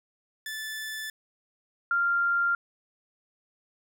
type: tone pair in turn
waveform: sawtooth / sine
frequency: 1749 / 1391.9 Hz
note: A6 / F6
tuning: -11 / -6 cents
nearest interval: major third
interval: 395 cents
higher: first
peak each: -30 / -22 dBFS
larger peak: second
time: 0.46-1.1 / 1.91-2.55 s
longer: neither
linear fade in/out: 2 ms
effects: none